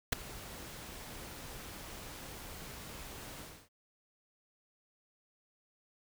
pink noise with ADSR envelope, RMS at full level -26 dBFS, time 0.12-3.69 s, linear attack 10 ms, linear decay 5 ms, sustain -21 dB, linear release 290 ms, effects none

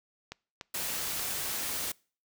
click train, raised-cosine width 0.2 ms, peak -22 dBFS, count 4, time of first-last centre 0.32-1.195 s, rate 3.43 Hz
white noise, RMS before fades -34 dBFS, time 0.74-1.92 s, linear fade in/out 5 ms
effects noise-tail reverb RT60 0.4 s tail -25 dB re dry

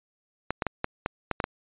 clicks, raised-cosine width 0.5 ms, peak -11 dBFS, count 8, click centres 0.506 / 0.622 / 0.667 / 0.844 / 1.061 / 1.313 / 1.402 / 1.441 s, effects resampled to 8000 Hz

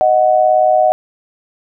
sine tone pair together, 622.3 / 740 Hz, D#5 / F#5, 0 / 0 cents, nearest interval minor third, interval 300 cents, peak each -11 dBFS, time 0.01-0.92 s, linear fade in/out 0 ms, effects none

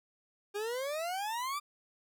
40% pulse exponential sweep, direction up, 399.4 to 1202 Hz, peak -33 dBFS, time 0.54-1.6 s, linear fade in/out 20 ms, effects none

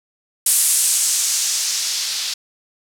violet noise with low-pass filter sweep, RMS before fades -19 dBFS, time 0.46-2.34 s, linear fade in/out 5 ms, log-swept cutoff 10000 to 4300 Hz, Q 1.6, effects none

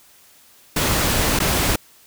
pink noise with dropouts, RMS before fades -19 dBFS, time 0.76-1.76 s, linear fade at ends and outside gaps 5 ms, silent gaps 1.391-1.4 s, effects white hiss -51 dBFS RMS until 2.06 s

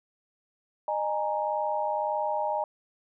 sine chord, D# suspended fourth, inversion none, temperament equal with one note detuned, 610.9 / 830.6 / 932.3 Hz, D#5 / G#5 / A#5, -32 / 0 / 0 cents, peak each -30 / -30 / -31 dBFS, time 0.88-2.64 s, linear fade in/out 2 ms, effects none

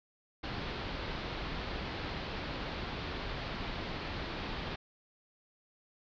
pink low-pass noise, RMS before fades -39 dBFS, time 0.43-4.76 s, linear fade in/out 10 ms, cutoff 4600 Hz, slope 48 dB/octave, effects none

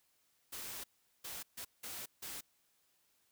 white noise bursts at uneven times, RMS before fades -45 dBFS, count 5, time 0.52-0.84 / 1.24-1.43 / 1.57-1.65 / 1.83-2.06 / 2.22-2.41 s, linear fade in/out 10 ms, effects white hiss -75 dBFS RMS until 3.31 s

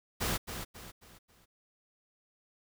pink noise with echo, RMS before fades -32 dBFS, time 0.2-0.38 s, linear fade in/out 20 ms, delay 270 ms, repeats 4, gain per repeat -8 dB, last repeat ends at 1.46 s, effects none

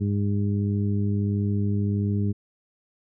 harmonic tone, 101.5 Hz, G#2, 39 cents flat, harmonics 1 / 2 / 3 / 4, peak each -23 / -26 / -34 / -36 dBFS, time 0-2.33 s, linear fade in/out 20 ms, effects none

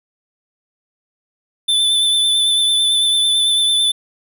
square tone with vibrato, 3520 Hz, A7, in tune, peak -13 dBFS, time 1.68-3.92 s, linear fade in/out 10 ms, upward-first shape sine, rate 9 Hz, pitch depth 23 cents each way, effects none

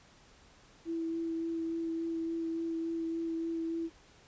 sine tone with vibrato, 329.6 Hz, E4, in tune, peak -32 dBFS, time 0.85-3.9 s, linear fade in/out 50 ms, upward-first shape sine, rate 3.5 Hz, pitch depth 12 cents each way, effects pink hiss -60 dBFS RMS until 4.27 s + resampled to 16000 Hz

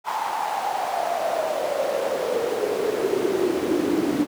brown noise with high-pass filter sweep, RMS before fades -24 dBFS, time 0.04-4.27 s, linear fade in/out 50 ms, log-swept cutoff 930 to 290 Hz, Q 7.2, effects none

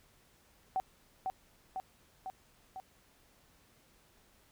sine tone with echo, 759 Hz, F#5, 44 cents sharp, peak -29 dBFS, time 0.76-0.8 s, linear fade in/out 0 ms, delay 500 ms, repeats 4, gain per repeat -3 dB, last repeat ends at 2.8 s, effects pink hiss -66 dBFS RMS until 4.51 s

